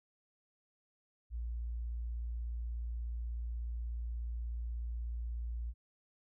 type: tone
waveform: sine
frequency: 58.27 Hz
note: A#1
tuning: in tune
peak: -36 dBFS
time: 1.3-5.74 s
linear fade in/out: 50 ms
effects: none